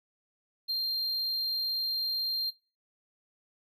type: tone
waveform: triangle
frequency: 4186 Hz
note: C8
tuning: in tune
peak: -27 dBFS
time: 0.68-2.51 s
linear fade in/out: 20 ms
effects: noise-tail reverb RT60 0.3 s tail -20 dB re dry